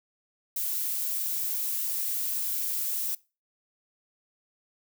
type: noise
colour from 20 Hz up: violet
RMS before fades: -30 dBFS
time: 0.56-3.15 s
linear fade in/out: 5 ms
effects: noise-tail reverb RT60 0.3 s tail -22 dB re dry